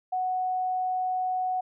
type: tone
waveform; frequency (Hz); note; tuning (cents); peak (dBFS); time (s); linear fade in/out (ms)
sine; 740; F#5; 0; -25; 0.12-1.61; 10
effects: none